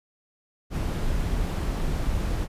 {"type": "noise", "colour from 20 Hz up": "brown", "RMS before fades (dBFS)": -26, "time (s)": [0.7, 2.48], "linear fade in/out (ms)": 50, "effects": ["resampled to 32000 Hz"]}